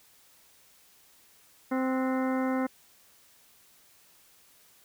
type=harmonic tone with a mistuned harmonic; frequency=260.5 Hz; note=C4; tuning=7 cents flat; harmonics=1 / 2 / 3 / 4 / 5 / 6 / 7 / 8; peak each=-27 / -33 / -37 / -39 / -41 / -43 / -44 / -45 dBFS; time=1.71-2.67 s; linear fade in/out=10 ms; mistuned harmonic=6; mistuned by=-100 cents; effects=white hiss -60 dBFS RMS until 4.84 s